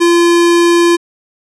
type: tone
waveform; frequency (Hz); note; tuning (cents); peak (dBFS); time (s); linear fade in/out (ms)
square; 343.3; F4; -30; -7; 0-0.97; 20
effects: resampled to 24000 Hz